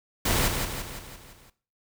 pink noise with echo, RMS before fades -24 dBFS, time 0.25-0.48 s, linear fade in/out 5 ms, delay 170 ms, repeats 6, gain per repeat -5 dB, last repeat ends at 1.5 s, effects noise-tail reverb RT60 0.4 s tail -17 dB re dry

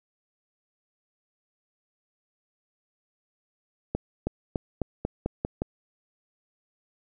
accelerating click train, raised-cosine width 2 ms, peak -13 dBFS, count 8, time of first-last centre 3.95-5.619 s, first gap 320 ms, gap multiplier 0.9, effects none

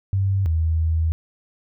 sine tone pair in turn, 97.2 / 80.7 Hz, G2 / E2, -14 / -36 cents, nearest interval minor third, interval 322 cents, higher first, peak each -17 dBFS, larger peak neither, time 0.13-0.46 / 0.46-1.12 s, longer second, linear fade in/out 0 ms, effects none

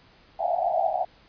pink band-pass noise, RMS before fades -25 dBFS, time 0.39-1.05 s, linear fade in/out 10 ms, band 650 to 780 Hz, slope 96 dB/octave, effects pink hiss -56 dBFS RMS until 1.28 s + resampled to 11025 Hz

